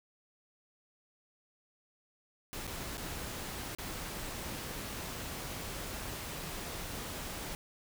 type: noise with dropouts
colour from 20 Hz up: pink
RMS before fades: -41 dBFS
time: 2.53-7.55 s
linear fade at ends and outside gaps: 0 ms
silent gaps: 2.669-2.676 / 2.972-2.979 / 3.749-3.785 s
effects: none